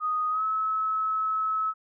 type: tone with pitch glide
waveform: sine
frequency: 1244.5 to 1293.6 Hz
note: D#6 to E6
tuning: 0 to -33 cents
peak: -24 dBFS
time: 0-1.74 s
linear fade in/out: 50 ms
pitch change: +67 cents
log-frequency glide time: 0.3-0.43 s
effects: none